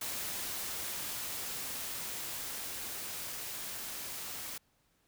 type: noise with level ramp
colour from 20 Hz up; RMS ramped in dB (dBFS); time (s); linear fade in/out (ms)
white; -38 to -42; 0.01-4.58; 5
effects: pink hiss -73 dBFS RMS until 5.07 s